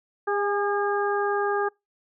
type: harmonic tone with a mistuned harmonic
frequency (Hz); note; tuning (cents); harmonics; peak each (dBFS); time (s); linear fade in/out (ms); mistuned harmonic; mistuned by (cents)
405.4; G#4; -42; 1 / 2 / 3 / 4; -25 / -28 / -30 / -31; 0.27-1.69; 10; 2; +23
effects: noise-tail reverb RT60 0.2 s tail -26 dB re dry